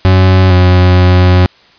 40% pulse tone pair in turn, 93.3 / 90.8 Hz, F#2 / F#2, +15 / -32 cents, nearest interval unison, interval 47 cents, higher first, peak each -3 dBFS, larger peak neither, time 0.05-0.5 / 0.5-1.46 s, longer second, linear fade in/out 0 ms, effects white hiss -44 dBFS RMS until 1.78 s + resampled to 11025 Hz

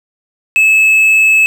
triangle tone, 2599 Hz, E7, 25 cents flat, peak -4 dBFS, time 0.56-1.46 s, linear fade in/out 0 ms, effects none

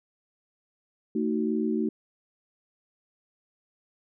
sine chord, D# diminished, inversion second, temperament just, 224 / 311.1 / 373.4 Hz, A3 / D#4 / F#4, +31 / 0 / +16 cents, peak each -27 / -29 / -30 dBFS, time 1.15-1.89 s, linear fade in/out 5 ms, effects none

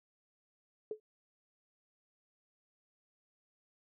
sine tone with exponential decay, 430 Hz, A4, 40 cents flat, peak -32 dBFS, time 0.91-1 s, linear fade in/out 2 ms, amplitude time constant 19 ms, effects none

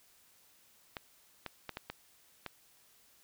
clicks, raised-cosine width 0.3 ms, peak -23 dBFS, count 6, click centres 0.968 / 1.463 / 1.693 / 1.771 / 1.9 / 2.463 s, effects white hiss -65 dBFS RMS until 3.23 s

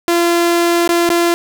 sawtooth tone with dropouts, 342.7 Hz, F4, 33 cents flat, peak -7 dBFS, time 0.08-1.34 s, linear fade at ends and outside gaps 0 ms, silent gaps 0.876-0.891 / 1.091-1.102 s, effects none

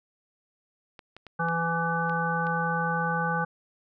clicks, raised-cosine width 0.3 ms, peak -28 dBFS, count 6, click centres 0.992 / 1.166 / 1.267 / 1.486 / 2.096 / 2.469 s
harmonic tone, 166.9 Hz, E3, 22 cents sharp, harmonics 1 / 3 / 5 / 7 / 9, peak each -30 / -34 / -30 / -32 / -30 dBFS, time 1.39-3.45 s, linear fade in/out 10 ms
effects none

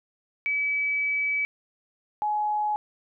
sine tone pair in turn, 2290 / 842.6 Hz, D7 / G#5, -44 / +25 cents, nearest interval octave + perfect fourth, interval 1731 cents, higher first, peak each -23 dBFS, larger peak neither, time 0.46-1.45 / 2.22-2.76 s, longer first, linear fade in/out 0 ms, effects none

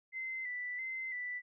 sine tone with vibrato, 2021 Hz, B6, 39 cents sharp, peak -37 dBFS, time 0.12-1.42 s, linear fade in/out 50 ms, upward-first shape square, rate 1.5 Hz, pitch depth 38 cents each way, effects none

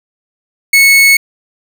40% pulse tone, 2203 Hz, C#7, 11 cents flat, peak -3 dBFS, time 0.73-1.17 s, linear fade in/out 5 ms, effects 7-bit

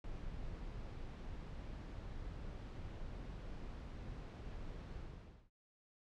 brown noise with ADSR envelope, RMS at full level -44 dBFS, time 0.04-5.5 s, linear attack 3 ms, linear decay 4 ms, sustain -3 dB, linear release 530 ms, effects low-pass 5000 Hz 12 dB/octave

